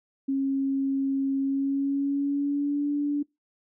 sine tone with pitch glide, 271.9 to 289.7 Hz, C#4 to D4, -33 to -24 cents, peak -23 dBFS, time 0.28-3.23 s, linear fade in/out 10 ms, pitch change +109 cents, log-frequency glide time 1.4-2.9 s, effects noise-tail reverb RT60 0.2 s tail -24 dB re dry

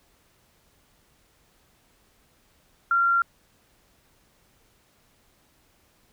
sine tone, 1379 Hz, F6, 22 cents flat, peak -18 dBFS, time 2.91-3.22 s, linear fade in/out 2 ms, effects pink hiss -63 dBFS RMS until 6.12 s

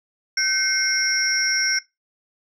sine tone cluster, 1534 / 2141 / 5360 / 5610 Hz, G6 / C7 / E8 / F8, -38 / +39 / +28 / +7 cents, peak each -23 dBFS, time 0.37-1.79 s, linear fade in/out 5 ms, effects noise-tail reverb RT60 0.2 s tail -19 dB re dry + tanh soft clip ceiling -10 dBFS

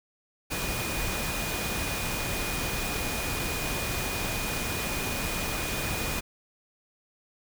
sine tone in noise, 2457 Hz, D#7, 22 cents flat, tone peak -37 dBFS, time 0.5-6.21 s, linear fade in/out 20 ms, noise pink, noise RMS -31 dBFS, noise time 0.5-6.21 s, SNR -9 dB, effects none

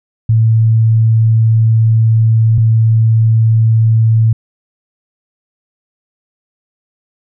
sine tone pair in turn, 112.1 / 112.1 Hz, A2 / A2, +33 / +33 cents, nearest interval unison, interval 0 cents, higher neither, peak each -6 dBFS, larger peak neither, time 0.29-2.58 / 2.58-4.33 s, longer first, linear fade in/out 5 ms, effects none

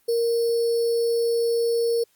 sine tone with sample-and-hold, 466.2 Hz, A#4, in tune, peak -19 dBFS, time 0.08-2.04 s, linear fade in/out 10 ms, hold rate 4900 Hz, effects white hiss -64 dBFS RMS until 2.15 s + Opus 32 kbps

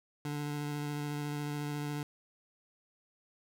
25% pulse tone with vibrato, 146.83 Hz, D3, in tune, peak -31 dBFS, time 0.25-2.03 s, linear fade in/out 2 ms, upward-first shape square, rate 14 Hz, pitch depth 10 cents each way, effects none

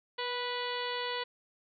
harmonic tone with a mistuned harmonic, 491.8 Hz, B4, 7 cents flat, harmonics 1 / 2 / 3 / 4 / 5 / 6 / 7 / 8 / 9, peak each -38 / -38 / -44 / -41 / -47 / -42 / -43 / -46 / -45 dBFS, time 0.18-1.24 s, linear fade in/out 10 ms, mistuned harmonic 1, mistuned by -16 cents, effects none

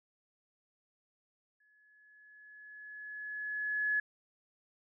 sine tone with exponential growth, 1700 Hz, G#6, 40 cents sharp, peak -27 dBFS, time 1.6-4 s, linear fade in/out 5 ms, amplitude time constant 520 ms, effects none

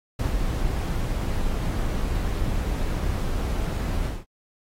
brown noise with ADSR envelope, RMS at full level -22 dBFS, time 0.19-4.25 s, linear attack 6 ms, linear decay 150 ms, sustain -3 dB, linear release 190 ms, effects AAC 48 kbps

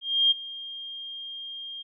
sine tone with ADSR envelope, 3214 Hz, G7, 43 cents sharp, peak -16 dBFS, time 0.01-1.83 s, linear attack 300 ms, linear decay 18 ms, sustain -19 dB, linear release 19 ms, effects none

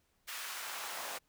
pink noise with high-pass filter sweep, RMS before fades -42 dBFS, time 0.27-1.19 s, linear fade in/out 20 ms, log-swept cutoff 1600 to 600 Hz, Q 1.2, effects pink hiss -75 dBFS RMS until 1.28 s

